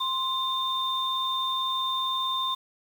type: tone pair together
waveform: sine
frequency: 1046.5 / 3611 Hz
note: C6 / A7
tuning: 0 / +44 cents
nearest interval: octave + major sixth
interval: 2144 cents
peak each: -28 dBFS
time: 0-2.55 s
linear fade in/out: 10 ms
effects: 8-bit